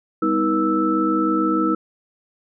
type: tone cluster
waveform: sine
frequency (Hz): 202.3 / 251.7 / 318.4 / 479 / 1316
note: G#3 / B3 / D#4 / A#4 / E6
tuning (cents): -45 / +33 / +40 / +47 / -3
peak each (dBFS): -26 / -27 / -19 / -27 / -22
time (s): 0.22-1.75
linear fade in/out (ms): 5
effects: none